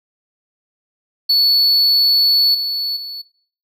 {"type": "tone with level steps", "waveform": "triangle", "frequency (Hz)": 4431, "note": "C#8", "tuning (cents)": -2, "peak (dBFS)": [-9, -17, -25], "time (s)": [1.29, 3.22], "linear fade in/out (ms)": 10, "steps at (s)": [2.54, 2.96], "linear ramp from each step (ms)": 10, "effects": ["noise-tail reverb RT60 0.5 s tail -18 dB re dry"]}